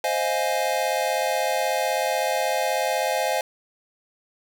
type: chord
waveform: square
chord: F minor seventh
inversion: second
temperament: equal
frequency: 523.3 / 622.3 / 698.5 / 830.6 Hz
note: C5 / Eb5 / F5 / Ab5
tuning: 0 / 0 / 0 / 0 cents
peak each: -28 dBFS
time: 0.04-3.41 s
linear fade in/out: 2 ms
effects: none